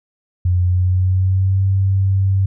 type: tone with pitch glide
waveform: sine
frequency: 89.6 to 96.59 Hz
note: F2 to G2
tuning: +45 to -25 cents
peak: -12 dBFS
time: 0.45-2.46 s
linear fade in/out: 5 ms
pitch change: +130 cents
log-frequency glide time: 0.61-1.63 s
effects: none